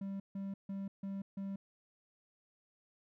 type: tone bursts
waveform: triangle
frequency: 196 Hz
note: G3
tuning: in tune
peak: -36 dBFS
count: 5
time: 0.01-1.56 s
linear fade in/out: 5 ms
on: 190 ms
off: 150 ms
effects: none